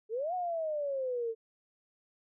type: exponential two-way sweep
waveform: sine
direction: up then down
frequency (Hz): 419 to 740 to 443.7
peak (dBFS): -31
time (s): 0.09-1.35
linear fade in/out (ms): 50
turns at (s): 0.34
effects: none